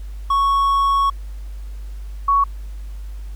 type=tone pair in turn; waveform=triangle / sine; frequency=1108.7 / 1116.4 Hz; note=C#6 / C#6; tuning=0 / +12 cents; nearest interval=unison; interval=12 cents; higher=second; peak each=-12 dBFS; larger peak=neither; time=0.3-1.1 / 2.28-2.44 s; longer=first; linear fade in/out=5 ms; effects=added 50 Hz sine -28 dBFS peak until 3.35 s + pink hiss -52 dBFS RMS until 3.35 s

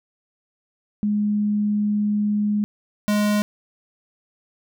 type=tone pair in turn; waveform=sine / square; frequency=208.3 / 208.3 Hz; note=G#3 / G#3; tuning=+5 / +5 cents; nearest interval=unison; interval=0 cents; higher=neither; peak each=-18 dBFS; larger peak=neither; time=1.03-2.64 / 3.08-3.42 s; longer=first; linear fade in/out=0 ms; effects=none

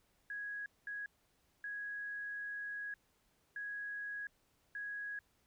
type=tone bursts at uneven times; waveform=sine; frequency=1661.2 Hz; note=G#6; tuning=in tune; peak=-40 dBFS; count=5; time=0.3-0.66 / 0.87-1.06 / 1.64-2.94 / 3.56-4.27 / 4.75-5.19 s; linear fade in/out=2 ms; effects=pink hiss -75 dBFS RMS until 5.46 s

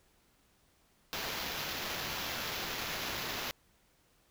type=noise with sample-and-hold; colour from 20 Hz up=violet; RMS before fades=-38 dBFS; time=1.13-3.51 s; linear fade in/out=0 ms; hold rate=8820 Hz; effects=pink hiss -69 dBFS RMS until 4.3 s

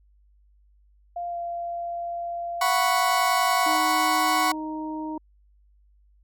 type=tone with pitch glide; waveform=sine; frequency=697 to 689.4 Hz; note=F5 to F5; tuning=-4 to -23 cents; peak=-28 dBFS; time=1.16-3.76 s; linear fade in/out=5 ms; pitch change=-19 cents; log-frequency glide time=1.28-1.37 s
type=chord; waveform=35% pulse; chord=F# suspended fourth; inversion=none; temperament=equal; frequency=740 / 987.8 / 1108.7 Hz; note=F#5 / B5 / C#6; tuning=0 / 0 / 0 cents; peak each=-23 / -25 / -22 dBFS; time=2.61-4.52 s; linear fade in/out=5 ms
type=harmonic tone; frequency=311.1 Hz; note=D#4; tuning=in tune; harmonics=1 / 2 / 3; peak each=-30 / -41 / -35 dBFS; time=3.66-5.18 s; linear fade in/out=5 ms
effects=added 50 Hz sine -56 dBFS peak until 6.23 s

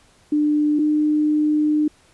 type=tone pair in turn; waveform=sine; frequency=298.6 / 302.2 Hz; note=D4 / D4; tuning=+29 / +50 cents; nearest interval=unison; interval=21 cents; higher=second; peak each=-15 dBFS; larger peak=neither; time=0.32-0.79 / 0.79-1.88 s; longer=second; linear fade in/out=5 ms; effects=pink hiss -55 dBFS RMS until 2.13 s + resampled to 24000 Hz

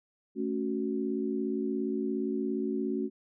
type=chord; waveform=sine; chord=F# minor; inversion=first; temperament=equal; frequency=220 / 277.2 / 370 Hz; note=A3 / C#4 / F#4; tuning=0 / 0 / 0 cents; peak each=-33 dBFS; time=0.35-3.1 s; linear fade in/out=50 ms; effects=none

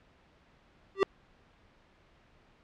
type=tone with exponential growth; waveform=square; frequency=390 Hz; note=G4; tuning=9 cents flat; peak=-18 dBFS; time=0.95-1.03 s; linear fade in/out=0 ms; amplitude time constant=17 ms; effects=pink hiss -63 dBFS RMS until 2.63 s + low-pass 3000 Hz 12 dB/octave

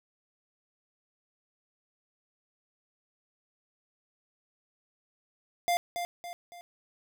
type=tone with echo; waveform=square; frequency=698.5 Hz; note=F5; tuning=in tune; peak=-25 dBFS; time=5.68-5.77 s; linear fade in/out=0 ms; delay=280 ms; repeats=3; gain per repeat=-7 dB; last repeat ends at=6.61 s; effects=none

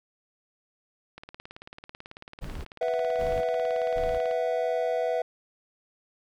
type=click train; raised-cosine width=0.3 ms; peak=-26 dBFS; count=58; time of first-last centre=1.18-4.312 s; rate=18.2 Hz
type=noise bursts; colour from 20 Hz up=brown; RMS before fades=-36 dBFS; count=3; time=2.41-4.19 s; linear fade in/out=20 ms; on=240 ms; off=530 ms
type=chord; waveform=triangle; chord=B suspended fourth; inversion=none; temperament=just; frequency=493.9 / 658.5 / 740.8 Hz; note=B4 / E5 / F#5; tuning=0 / -2 / +2 cents; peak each=-26 / -26 / -31 dBFS; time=2.81-5.22 s; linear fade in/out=5 ms
effects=none

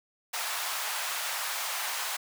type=high-pass noise; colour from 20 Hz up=pink; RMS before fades=-33 dBFS; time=0.33-2.17 s; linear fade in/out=10 ms; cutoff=780 Hz; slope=24 dB/octave; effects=none

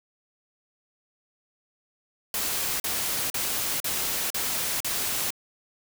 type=noise bursts; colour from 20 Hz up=white; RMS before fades=-28 dBFS; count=6; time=2.34-5.305 s; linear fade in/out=2 ms; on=460 ms; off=41 ms; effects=none

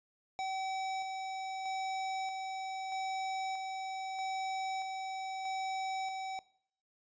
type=tone with tremolo; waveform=square; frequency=764 Hz; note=G5; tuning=45 cents flat; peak=-35 dBFS; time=0.39-6.39 s; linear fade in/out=0 ms; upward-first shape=square; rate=0.79 Hz; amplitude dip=30%; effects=noise-tail reverb RT60 0.6 s tail -20 dB re dry + resampled to 16000 Hz

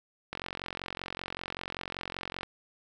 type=click train; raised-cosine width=0.3 ms; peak=-19 dBFS; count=96; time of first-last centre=0.33-2.432 s; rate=45.2 Hz; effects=none

